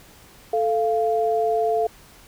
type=tone pair together; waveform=sine; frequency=440 / 692.6 Hz; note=A4 / F5; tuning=0 / -15 cents; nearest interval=minor sixth; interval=785 cents; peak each=-21 dBFS; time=0.53-1.87 s; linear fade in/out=5 ms; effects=pink hiss -49 dBFS RMS until 2.27 s